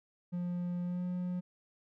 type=tone with pitch glide; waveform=triangle; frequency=176.5 to 179.59 Hz; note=F3 to F3; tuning=+19 to +49 cents; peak=-31 dBFS; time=0.32-1.41 s; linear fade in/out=20 ms; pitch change=+30 cents; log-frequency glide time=0.83-1.04 s; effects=none